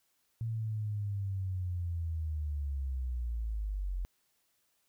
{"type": "linear sweep", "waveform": "sine", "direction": "down", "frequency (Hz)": [114.7, 43.65], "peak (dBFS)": -32, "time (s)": [0.41, 4.05], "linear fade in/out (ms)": 0, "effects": ["white hiss -75 dBFS RMS until 4.88 s"]}